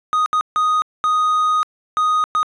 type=tone bursts at uneven times; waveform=triangle; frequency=1244.5 Hz; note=D#6; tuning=in tune; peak=-12 dBFS; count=6; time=0.13-0.26 / 0.33-0.41 / 0.56-0.82 / 1.04-1.63 / 1.97-2.24 / 2.35-2.43 s; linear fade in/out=0 ms; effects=resampled to 22050 Hz

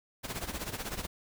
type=noise with tremolo; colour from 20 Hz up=pink; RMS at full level=-35 dBFS; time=0.23-1.07 s; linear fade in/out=20 ms; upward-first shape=sine; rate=16 Hz; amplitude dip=75%; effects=none

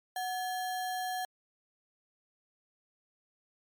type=tone with sample-and-hold; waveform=sine; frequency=740 Hz; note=F#5; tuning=in tune; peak=-32 dBFS; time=0.16-1.25 s; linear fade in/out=2 ms; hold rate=2450 Hz; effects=MP3 96 kbps

